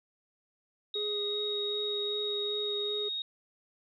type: tone with pitch glide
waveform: sine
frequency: 3768 to 3746 Hz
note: A#7 to A#7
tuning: +18 to +8 cents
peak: -32 dBFS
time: 0.94-3.22 s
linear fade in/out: 2 ms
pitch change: -10 cents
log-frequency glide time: 2.31-3.07 s
type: tone with vibrato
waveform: triangle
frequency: 415.3 Hz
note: G#4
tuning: in tune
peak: -32 dBFS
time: 0.95-3.09 s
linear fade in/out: 10 ms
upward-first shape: sine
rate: 2.6 Hz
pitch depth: 15 cents each way
effects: none